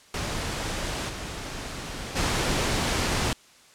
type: noise with level steps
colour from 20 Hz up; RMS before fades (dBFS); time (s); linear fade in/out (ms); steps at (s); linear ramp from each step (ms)
pink; -30 / -35 / -25; 0.14-3.33; 2; 1.08 / 2.15; 20
effects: white hiss -54 dBFS RMS until 3.74 s + low-pass 8000 Hz 12 dB/octave